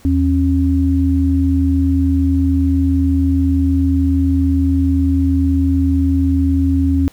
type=tone pair together; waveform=sine; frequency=81 / 272.3 Hz; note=E2 / C#4; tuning=-30 / -31 cents; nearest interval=octave + major sixth; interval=2099 cents; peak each=-14 dBFS; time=0.05-7.08 s; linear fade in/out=0 ms; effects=pink hiss -47 dBFS RMS until 7.12 s